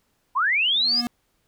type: linear sweep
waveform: sine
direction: up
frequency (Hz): 932.3 to 5200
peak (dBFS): -18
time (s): 0.35-1.02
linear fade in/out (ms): 20
type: tone with exponential growth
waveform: square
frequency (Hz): 240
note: B3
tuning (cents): -49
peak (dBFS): -24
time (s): 0.66-1.07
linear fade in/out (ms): 0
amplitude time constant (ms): 88
effects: pink hiss -69 dBFS RMS until 1.47 s